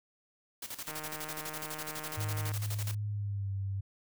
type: noise with tremolo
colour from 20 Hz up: white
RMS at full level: -40 dBFS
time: 0.62-2.95 s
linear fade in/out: 5 ms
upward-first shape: square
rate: 12 Hz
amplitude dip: 75%
type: click train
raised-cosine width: 0.5 ms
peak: -28 dBFS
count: 253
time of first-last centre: 0.88-2.516 s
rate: 154 Hz
type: tone with pitch glide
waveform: sine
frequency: 104.2 to 97.79 Hz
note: G#2 to G2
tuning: +6 to -4 cents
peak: -32 dBFS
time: 2.17-3.81 s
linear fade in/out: 10 ms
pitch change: -110 cents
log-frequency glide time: 3.07-3.52 s
effects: none